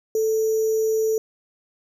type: tone with sample-and-hold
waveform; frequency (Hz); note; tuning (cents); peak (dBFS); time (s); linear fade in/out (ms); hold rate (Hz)
sine; 440; A4; 0; -18; 0.15-1.18; 2; 6300
effects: none